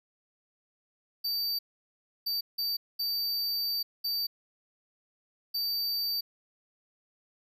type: tone bursts at uneven times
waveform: square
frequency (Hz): 4629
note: D8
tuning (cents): -26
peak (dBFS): -29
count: 6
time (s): 1.24-1.59 / 2.26-2.41 / 2.58-2.77 / 2.99-3.83 / 4.04-4.27 / 5.54-6.21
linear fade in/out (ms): 10
effects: none